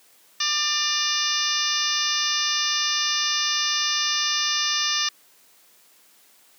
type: harmonic tone with a mistuned harmonic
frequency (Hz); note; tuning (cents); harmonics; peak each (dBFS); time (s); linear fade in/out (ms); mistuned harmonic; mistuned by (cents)
596; D5; +25; 2 / 3 / 4 / 5 / 6 / 7 / 8 / 9 / 10; -31 / -30 / -34 / -30 / -28 / -34 / -29 / -29 / -28; 0.4-5.09; 5; 5; -73
effects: white hiss -56 dBFS RMS until 6.58 s + high-pass 200 Hz 12 dB/octave

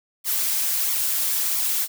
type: noise with flanger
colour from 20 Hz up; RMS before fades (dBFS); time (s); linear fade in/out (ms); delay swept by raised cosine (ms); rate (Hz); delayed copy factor
blue; -23; 0.24-1.88; 50; 0.89 to 6.89; 1.5; +0.65
effects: none

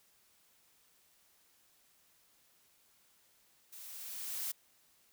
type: noise with level ramp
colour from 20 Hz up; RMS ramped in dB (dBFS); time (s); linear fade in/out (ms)
blue; -51 to -37; 3.72-4.52; 10
effects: white hiss -69 dBFS RMS until 5.12 s

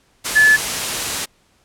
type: tone in noise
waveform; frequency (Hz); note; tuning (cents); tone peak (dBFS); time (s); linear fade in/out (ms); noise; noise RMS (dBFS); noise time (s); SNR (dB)
sine; 1727; A6; -33; -8; 0.35-0.57; 20; white; -21; 0.24-1.26; +10
effects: pink hiss -58 dBFS RMS until 1.64 s + low-pass 10000 Hz 12 dB/octave

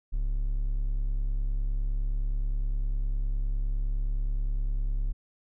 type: tone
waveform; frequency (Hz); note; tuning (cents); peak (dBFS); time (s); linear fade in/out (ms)
triangle; 34.87; C#1; +11; -23; 0.12-5.13; 20
effects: none

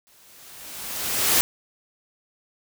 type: noise with exponential growth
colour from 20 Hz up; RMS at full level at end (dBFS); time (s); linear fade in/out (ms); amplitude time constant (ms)
white; -17; 0.07-1.41; 0; 290
effects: none

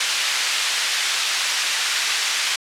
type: band-pass noise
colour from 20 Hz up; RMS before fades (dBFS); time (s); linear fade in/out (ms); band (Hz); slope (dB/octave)
pink; -22; 0-2.56; 5; 2000 to 6500; 12
effects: low-pass 12000 Hz 12 dB/octave

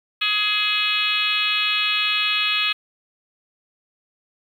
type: harmonic tone with a mistuned harmonic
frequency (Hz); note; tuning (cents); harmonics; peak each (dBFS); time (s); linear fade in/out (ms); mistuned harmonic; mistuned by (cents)
419; G#4; +15; 3 / 4 / 5 / 6 / 7 / 8 / 9 / 10; -29 / -31 / -32 / -22 / -28 / -24 / -30 / -31; 0.21-2.73; 10; 6; +16
effects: 8-bit

